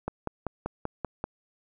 click train, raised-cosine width 1 ms, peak -16 dBFS, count 7, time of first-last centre 0.08-1.241 s, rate 5.17 Hz, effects none

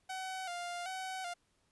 sawtooth tone with vibrato, 727 Hz, F#5, 31 cents flat, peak -35 dBFS, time 0.09-1.34 s, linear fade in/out 10 ms, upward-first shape square, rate 1.3 Hz, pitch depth 64 cents each way, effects pink hiss -75 dBFS RMS until 1.71 s + resampled to 24000 Hz

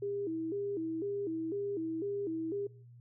sine tone with vibrato, 361.2 Hz, F#4, 42 cents flat, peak -33 dBFS, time 0.02-2.67 s, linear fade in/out 5 ms, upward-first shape square, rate 2 Hz, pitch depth 190 cents each way, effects noise-tail reverb RT60 0.5 s tail -21 dB re dry + added 120 Hz sine -52 dBFS peak until 3 s

